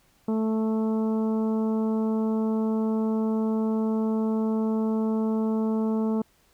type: harmonic tone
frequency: 220 Hz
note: A3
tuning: in tune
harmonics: 1 / 2 / 3 / 4 / 5 / 6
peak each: -23 / -30 / -39 / -39 / -44 / -48 dBFS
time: 0.28-6.22 s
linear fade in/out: 5 ms
effects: pink hiss -63 dBFS RMS until 6.53 s